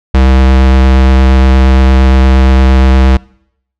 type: tone with vibrato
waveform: square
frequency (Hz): 65.41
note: C2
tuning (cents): 0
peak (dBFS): -4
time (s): 0.14-3.17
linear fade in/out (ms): 5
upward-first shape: sine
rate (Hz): 8.6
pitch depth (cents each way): 11
effects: noise-tail reverb RT60 0.7 s tail -24 dB re dry + low-pass 4000 Hz 12 dB/octave